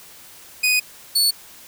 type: tone pair in turn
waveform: sawtooth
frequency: 2489 / 4435 Hz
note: D#7 / C#8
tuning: 0 / 0 cents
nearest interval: minor seventh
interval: 1000 cents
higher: second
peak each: -12 dBFS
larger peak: neither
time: 0.63-0.8 / 1.15-1.31 s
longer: first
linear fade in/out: 10 ms
effects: white hiss -44 dBFS RMS until 1.67 s